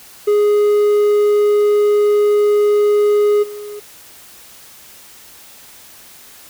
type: tone with level steps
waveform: triangle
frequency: 415.3 Hz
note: G#4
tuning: in tune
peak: -8 / -25 dBFS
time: 0.27-3.8 s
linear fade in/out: 10 ms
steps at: 3.42 s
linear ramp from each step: 20 ms
effects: white hiss -41 dBFS RMS until 6.49 s

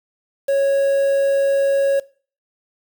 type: tone with quantisation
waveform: triangle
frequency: 552 Hz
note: C#5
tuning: 7 cents flat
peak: -12 dBFS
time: 0.48-2 s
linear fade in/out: 10 ms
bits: 6
effects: noise-tail reverb RT60 0.4 s tail -20 dB re dry

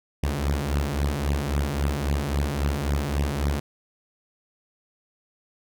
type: beating tone pair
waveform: sawtooth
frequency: 69.3 / 73 Hz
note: C#2 / D2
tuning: 0 / -10 cents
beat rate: 3.7 Hz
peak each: -22 dBFS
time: 0.23-3.6 s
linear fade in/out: 5 ms
effects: none

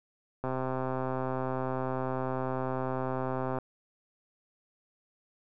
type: click train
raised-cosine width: 1 ms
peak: -19 dBFS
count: 410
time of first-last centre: 0.44-3.586 s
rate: 130 Hz
effects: none

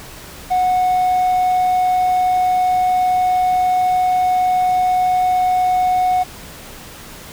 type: tone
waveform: triangle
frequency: 734 Hz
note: F#5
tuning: 14 cents flat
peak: -10 dBFS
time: 0.5-6.24 s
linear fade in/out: 20 ms
effects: tanh soft clip ceiling -7 dBFS + pink hiss -36 dBFS RMS until 7.32 s

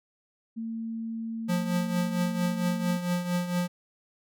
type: tone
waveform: sine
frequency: 226.2 Hz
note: A3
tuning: 48 cents sharp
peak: -31 dBFS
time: 0.56-2.98 s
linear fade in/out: 20 ms
type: tone with tremolo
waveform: square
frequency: 177.1 Hz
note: F3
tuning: 24 cents sharp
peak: -24 dBFS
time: 1.48-3.68 s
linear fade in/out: 20 ms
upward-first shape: triangle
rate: 4.4 Hz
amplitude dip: 70%
effects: none

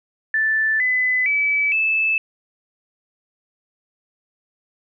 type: tone with pitch steps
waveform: sine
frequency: 1760 / 2010 / 2296 / 2622 Hz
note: A6 / B6 / D7 / E7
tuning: 0 / +30 / -40 / -10 cents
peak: -16 dBFS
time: 0.34-2.18 s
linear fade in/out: 2 ms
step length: 460 ms
effects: none

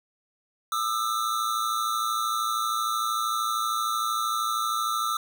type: tone pair together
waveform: square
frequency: 1205.5 / 1318.5 Hz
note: D6 / E6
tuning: +45 / 0 cents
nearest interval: major second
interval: 155 cents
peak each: -29 / -28 dBFS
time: 0.72-5.17 s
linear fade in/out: 2 ms
effects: none

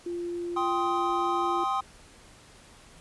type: tone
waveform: sine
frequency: 347 Hz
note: F4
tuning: 11 cents flat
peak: -30 dBFS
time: 0.06-1.64 s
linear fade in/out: 5 ms
type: chord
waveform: triangle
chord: C minor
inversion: second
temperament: just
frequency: 784.9 / 1046.5 / 1255.8 Hz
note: G5 / C6 / Eb6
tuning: +2 / 0 / +16 cents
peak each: -28 dBFS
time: 0.56-1.81 s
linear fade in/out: 10 ms
effects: pink hiss -53 dBFS RMS until 3 s + resampled to 24000 Hz

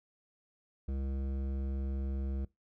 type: tone with hard clipping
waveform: sine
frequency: 67.4 Hz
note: C#2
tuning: 48 cents flat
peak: -35 dBFS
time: 0.88-2.45 s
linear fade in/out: 5 ms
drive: 13 dB
effects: noise-tail reverb RT60 0.2 s tail -22 dB re dry

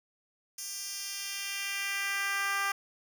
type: tone with high-pass filter sweep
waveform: 10% pulse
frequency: 396.6 Hz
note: G4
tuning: 20 cents sharp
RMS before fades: -34 dBFS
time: 0.58-2.72 s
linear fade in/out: 5 ms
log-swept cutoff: 6500 to 1100 Hz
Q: 1.4
effects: none

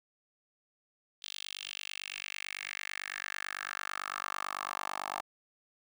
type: tone with high-pass filter sweep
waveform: 10% pulse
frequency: 49 Hz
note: G1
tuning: in tune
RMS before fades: -40 dBFS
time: 1.22-5.21 s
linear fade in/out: 10 ms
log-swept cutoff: 3500 to 890 Hz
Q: 3.4
effects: none

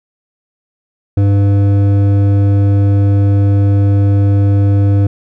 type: tone with hard clipping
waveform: sine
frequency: 100 Hz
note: G2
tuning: 35 cents sharp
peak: -9 dBFS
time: 1.17-5.07 s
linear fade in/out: 5 ms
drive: 10 dB
effects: none

